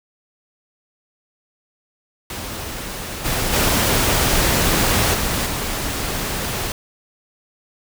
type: noise with level steps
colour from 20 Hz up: pink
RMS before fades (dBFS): -29 / -21 / -17 / -21 / -24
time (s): 2.3-6.72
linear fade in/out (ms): 2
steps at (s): 3.24 / 3.52 / 5.13 / 5.45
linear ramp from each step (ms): 20
effects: none